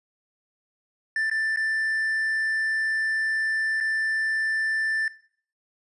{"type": "tone with dropouts", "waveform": "triangle", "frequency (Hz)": 1771, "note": "A6", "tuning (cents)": 11, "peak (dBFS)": -21, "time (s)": [1.16, 5.08], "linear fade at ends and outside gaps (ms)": 2, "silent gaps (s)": [[1.299, 1.313], [1.561, 1.571], [3.803, 3.808]], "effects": ["noise-tail reverb RT60 0.5 s tail -17 dB re dry", "resampled to 24000 Hz"]}